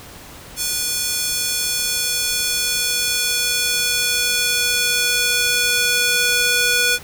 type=tone with high-pass filter sweep; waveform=square; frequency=487.4 Hz; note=B4; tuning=23 cents flat; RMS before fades=-19 dBFS; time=0.56-6.99 s; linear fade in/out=50 ms; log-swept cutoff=5300 to 1700 Hz; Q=0.74; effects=pink hiss -39 dBFS RMS until 7.03 s